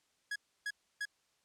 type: tone bursts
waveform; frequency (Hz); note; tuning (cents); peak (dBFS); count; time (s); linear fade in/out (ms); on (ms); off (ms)
45% pulse; 1668; G#6; +7; -35; 3; 0.31-1.054; 5; 48; 300
effects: white hiss -75 dBFS RMS until 1.44 s + low-pass 8000 Hz 12 dB/octave